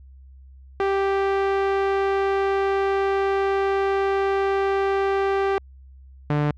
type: tone pair in turn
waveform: sawtooth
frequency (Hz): 392 / 147.9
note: G4 / D3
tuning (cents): 0 / +13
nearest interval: octave + perfect fourth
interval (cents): 1687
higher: first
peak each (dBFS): -15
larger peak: neither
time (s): 0.8-5.58 / 6.3-6.51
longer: first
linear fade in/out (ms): 0
effects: added 66 Hz sine -43 dBFS peak until 6.57 s + low-pass 2000 Hz 12 dB/octave